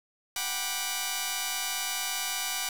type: chord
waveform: 5% pulse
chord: G major seventh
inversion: third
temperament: just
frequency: 735 / 784 / 980 / 1176 Hz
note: F#5 / G5 / B5 / D6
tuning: -12 / 0 / -14 / +2 cents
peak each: -26 dBFS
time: 0.36-2.69 s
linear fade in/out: 2 ms
effects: 7-bit